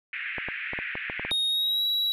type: band-pass noise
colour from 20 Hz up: white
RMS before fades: -34 dBFS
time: 0.13-1.31 s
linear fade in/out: 2 ms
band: 1600 to 2500 Hz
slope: 48 dB/octave
type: clicks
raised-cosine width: 1 ms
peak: -20 dBFS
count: 9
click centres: 0.383 / 0.486 / 0.734 / 0.789 / 0.954 / 1.099 / 1.196 / 1.25 / 1.315 s
type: tone with pitch glide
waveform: triangle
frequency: 3729 to 3892 Hz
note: A#7 to B7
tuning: 0 to -26 cents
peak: -22 dBFS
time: 1.31-2.12 s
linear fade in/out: 0 ms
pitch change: +74 cents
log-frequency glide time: 1.48-1.84 s
effects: none